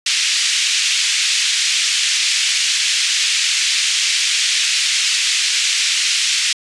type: band-pass noise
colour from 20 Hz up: pink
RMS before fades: -17 dBFS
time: 0.06-6.53 s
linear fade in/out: 5 ms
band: 2300 to 7500 Hz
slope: 24 dB/octave
effects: resampled to 24000 Hz